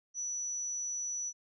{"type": "tone", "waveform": "sine", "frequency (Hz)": 5920, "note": "F#8", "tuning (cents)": 0, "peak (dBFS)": -34, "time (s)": [0.14, 1.33], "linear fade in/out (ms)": 50, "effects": []}